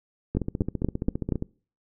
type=two click trains; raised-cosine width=3 ms; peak=-15 / -10 dBFS; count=17 / 5; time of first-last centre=0.35-1.424 / 0.37-1.322 s; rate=14.9 / 4.2 Hz; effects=noise-tail reverb RT60 0.4 s tail -23 dB re dry